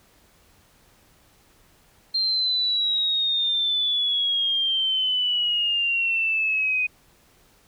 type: exponential sweep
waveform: sine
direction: down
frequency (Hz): 4187 to 2489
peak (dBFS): -20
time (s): 2.14-6.87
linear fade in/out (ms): 10
effects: pink hiss -58 dBFS RMS until 7.67 s